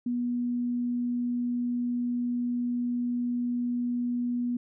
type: tone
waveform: sine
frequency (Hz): 242.9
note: B3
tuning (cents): -29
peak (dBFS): -26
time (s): 0.06-4.57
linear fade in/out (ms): 5
effects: none